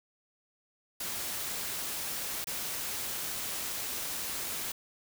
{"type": "noise with dropouts", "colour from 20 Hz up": "white", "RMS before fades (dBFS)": -36, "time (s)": [1, 4.72], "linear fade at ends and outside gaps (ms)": 5, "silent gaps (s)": [2.444, 2.47], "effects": []}